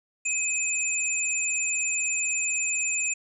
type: tone pair together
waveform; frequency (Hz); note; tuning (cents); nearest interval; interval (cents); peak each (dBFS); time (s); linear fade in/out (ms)
sine; 2536 / 7192; D#7 / A8; +32 / +37; octave + tritone; 1805; -27; 0.25-3.14; 10
effects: none